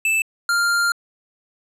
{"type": "tone pair in turn", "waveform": "square", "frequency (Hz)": [2637, 1396.9], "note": ["E7", "F6"], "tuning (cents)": [0, 0], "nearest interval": "major seventh", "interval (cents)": 1100, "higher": "first", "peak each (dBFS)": -17, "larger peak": "neither", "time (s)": [[0.05, 0.22], [0.49, 0.92]], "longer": "second", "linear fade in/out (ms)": 2, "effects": ["low-pass 12000 Hz 12 dB/octave"]}